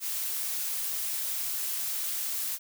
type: noise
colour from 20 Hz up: blue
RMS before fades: -32 dBFS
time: 0-2.59 s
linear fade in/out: 50 ms
effects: none